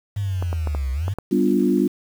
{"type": "linear two-way sweep", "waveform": "sine", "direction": "down then up", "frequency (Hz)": [103.83, 63.4, 103.83], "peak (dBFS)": -21, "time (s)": [0.16, 1.14], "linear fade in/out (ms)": 10, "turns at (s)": 0.92}
{"type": "clicks", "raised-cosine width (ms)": 1, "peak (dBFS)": -15, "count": 6, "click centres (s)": [0.425, 0.529, 0.673, 0.749, 1.081, 1.186]}
{"type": "chord", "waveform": "sine", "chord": "G dominant seventh", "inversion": "none", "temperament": "equal with one note detuned", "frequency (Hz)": [196, 246.9, 293.7, 350.8], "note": ["G3", "B3", "D4", "F4"], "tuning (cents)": [0, 0, 0, 8], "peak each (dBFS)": -21, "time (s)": [1.31, 1.88], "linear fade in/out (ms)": 10}
{"effects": ["7-bit"]}